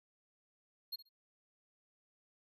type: tone with echo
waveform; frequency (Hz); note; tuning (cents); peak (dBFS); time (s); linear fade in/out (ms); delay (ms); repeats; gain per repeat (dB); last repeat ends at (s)
square; 4273; C8; +36; -39; 0.92-0.96; 10; 66; 2; -15; 1.092
effects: none